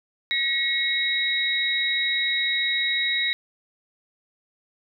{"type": "tone cluster", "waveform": "sine", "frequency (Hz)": [1908, 2189, 3817], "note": ["A#6", "C#7", "A#7"], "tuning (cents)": [40, -22, 40], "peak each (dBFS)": [-26, -27, -24], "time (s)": [0.31, 3.33], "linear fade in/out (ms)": 0, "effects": []}